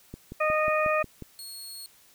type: click train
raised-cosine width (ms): 3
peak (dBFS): -25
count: 7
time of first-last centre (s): 0.14-1.223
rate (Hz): 5.54
type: harmonic tone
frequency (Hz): 617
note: D#5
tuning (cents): -15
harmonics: 1 / 2 / 3 / 4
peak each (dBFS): -25 / -27 / -33 / -30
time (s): 0.4-1.03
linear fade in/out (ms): 10
type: tone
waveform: 20% pulse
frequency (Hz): 4322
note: C#8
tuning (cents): -45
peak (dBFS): -33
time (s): 1.39-1.86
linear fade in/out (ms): 0
effects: white hiss -58 dBFS RMS until 2.14 s